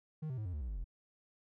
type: tone with pitch steps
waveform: triangle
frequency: 155.56 / 129.31 / 107.49 / 89.35 / 74.27 / 61.73 / 51.32 / 42.66 Hz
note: D#3 / C3 / A2 / F2 / D2 / B1 / G#1 / F1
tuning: 0 / -20 / -40 / +40 / +20 / 0 / -20 / -40 cents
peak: -35 dBFS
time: 0.22-0.844 s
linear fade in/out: 10 ms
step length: 78 ms
effects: none